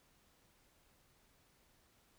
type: silence
effects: pink hiss -71 dBFS RMS until 2.18 s